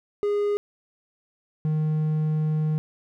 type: tone pair in turn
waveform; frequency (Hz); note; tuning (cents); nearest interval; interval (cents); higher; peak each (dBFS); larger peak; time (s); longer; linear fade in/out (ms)
triangle; 411.1 / 154.7; G#4 / D#3; -18 / -10; octave + perfect fourth; 1692; first; -19; neither; 0.23-0.57 / 1.65-2.78; second; 0
effects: none